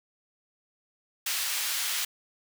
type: high-pass noise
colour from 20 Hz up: pink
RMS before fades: -30 dBFS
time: 1.26-2.05 s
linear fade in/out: 5 ms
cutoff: 2100 Hz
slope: 12 dB/octave
effects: none